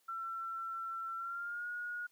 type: tone with pitch glide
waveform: sine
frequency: 1347 to 1443.7 Hz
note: E6 to F#6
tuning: +37 to -43 cents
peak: -38 dBFS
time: 0.08-2.07 s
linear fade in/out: 10 ms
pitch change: +120 cents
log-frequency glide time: 1.15-1.68 s
effects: white hiss -73 dBFS RMS until 2.11 s + high-pass 200 Hz 12 dB/octave